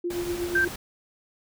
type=tone with tremolo; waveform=sine; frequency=349.2 Hz; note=F4; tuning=in tune; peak=-24 dBFS; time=0.04-0.68 s; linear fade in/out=5 ms; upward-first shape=triangle; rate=8.3 Hz; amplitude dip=70%
type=noise; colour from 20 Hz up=pink; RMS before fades=-37 dBFS; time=0.1-0.76 s; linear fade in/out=5 ms
type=tone; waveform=sine; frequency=1568 Hz; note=G6; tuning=in tune; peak=-19 dBFS; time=0.55-0.65 s; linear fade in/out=5 ms
effects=none